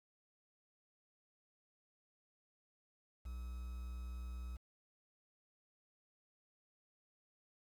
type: tone with quantisation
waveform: triangle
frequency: 61.74 Hz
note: B1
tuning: in tune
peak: -40 dBFS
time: 3.25-4.57 s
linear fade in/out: 10 ms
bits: 10
effects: MP3 96 kbps